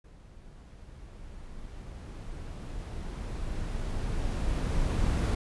brown noise with level ramp, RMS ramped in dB -51 to -25 dBFS, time 0.04-5.35 s, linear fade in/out 5 ms, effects resampled to 24000 Hz

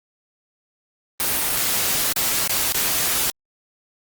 white noise with dropouts, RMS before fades -21 dBFS, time 1.2-3.3 s, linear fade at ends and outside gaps 0 ms, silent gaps 1.494-1.498 / 2.126-2.162 / 2.476-2.495 / 2.723-2.745 s, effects Opus 32 kbps

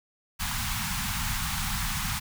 pink band-stop noise, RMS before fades -30 dBFS, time 0.39-2.2 s, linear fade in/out 20 ms, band 220 to 820 Hz, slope 48 dB/octave, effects none

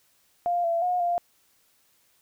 sine tone with pitch steps, 700 / 675 / 720 / 697 Hz, F5 / E5 / F#5 / F5, +4 / +41 / -47 / -4 cents, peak -22 dBFS, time 0.46-1.18 s, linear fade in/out 0 ms, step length 180 ms, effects white hiss -65 dBFS RMS until 2.21 s

